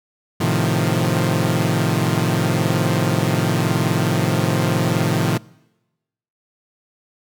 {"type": "chord", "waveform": "sawtooth", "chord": "F dominant seventh", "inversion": "first", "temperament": "equal", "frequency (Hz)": [110, 130.81, 155.56, 174.61], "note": ["A2", "C3", "Eb3", "F3"], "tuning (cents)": [0, 0, 0, 0], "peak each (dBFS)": -18, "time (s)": [0.4, 5.38], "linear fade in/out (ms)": 10, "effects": ["noise-tail reverb RT60 1.0 s tail -24 dB re dry"]}